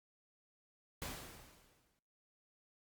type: noise with exponential decay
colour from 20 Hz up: pink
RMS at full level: -42 dBFS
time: 1.02-1.99 s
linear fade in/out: 0 ms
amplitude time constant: 210 ms
effects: noise-tail reverb RT60 0.8 s tail -22 dB re dry + Opus 48 kbps